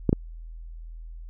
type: clicks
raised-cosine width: 3 ms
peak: -6 dBFS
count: 2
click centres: 0.093 / 0.129 s
effects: added 41 Hz sine -37 dBFS peak until 1.29 s